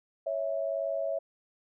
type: tone pair together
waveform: sine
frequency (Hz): 554.4 / 656.3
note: C#5 / E5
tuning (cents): 0 / -8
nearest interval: minor third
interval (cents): 292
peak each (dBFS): -32 / -31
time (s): 0.26-1.19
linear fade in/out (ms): 10
effects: none